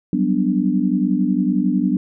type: chord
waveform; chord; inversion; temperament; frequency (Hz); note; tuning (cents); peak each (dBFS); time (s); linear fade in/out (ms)
sine; G major seventh; third; equal; 185 / 196 / 246.9 / 293.7; F#3 / G3 / B3 / D4; 0 / 0 / 0 / 0; -21 / -21 / -20 / -21; 0.13-1.97; 2
effects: none